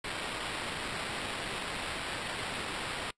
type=noise with sample-and-hold; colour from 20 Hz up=blue; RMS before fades=-37 dBFS; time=0.04-3.11 s; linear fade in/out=5 ms; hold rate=6300 Hz; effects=noise-tail reverb RT60 0.1 s tail -23 dB re dry + resampled to 22050 Hz